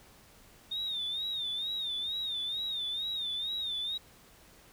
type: tone with vibrato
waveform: sine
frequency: 3663 Hz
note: A#7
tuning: 31 cents flat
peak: -31 dBFS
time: 0.71-3.98 s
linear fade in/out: 10 ms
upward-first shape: sine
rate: 2.2 Hz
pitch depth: 97 cents each way
effects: tanh soft clip ceiling -28 dBFS + pink hiss -58 dBFS RMS until 4.72 s